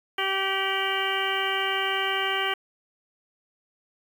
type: harmonic tone with a mistuned harmonic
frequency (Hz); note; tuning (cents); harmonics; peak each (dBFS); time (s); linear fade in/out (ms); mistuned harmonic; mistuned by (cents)
387.2; G4; -21; 1 / 2 / 3 / 4 / 5 / 6 / 7 / 8; -32 / -32 / -32 / -32 / -32 / -32 / -32 / -32; 0.18-2.54; 5; 7; +76
effects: 8-bit